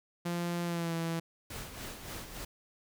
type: tone with pitch glide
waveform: sawtooth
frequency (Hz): 172.8 to 165.76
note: F3 to E3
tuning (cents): -18 to +10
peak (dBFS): -28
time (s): 0.25-1.2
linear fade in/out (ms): 10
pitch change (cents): -72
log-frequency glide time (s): 0.65-0.94
type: noise with tremolo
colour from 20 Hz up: pink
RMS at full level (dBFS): -41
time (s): 1.5-2.45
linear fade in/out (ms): 5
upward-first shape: sine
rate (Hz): 3.5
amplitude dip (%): 55
effects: none